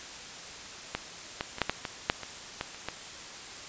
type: clicks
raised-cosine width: 0.3 ms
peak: -13 / -14 / -21 / -8 / -10 / -17 / -6 / -22 / -15 / -28 / -16 dBFS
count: 11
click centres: 0.95 / 1.409 / 1.584 / 1.617 / 1.696 / 1.852 / 2.099 / 2.233 / 2.611 / 2.746 / 2.886 s
effects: white hiss -43 dBFS RMS until 3.68 s + resampled to 16000 Hz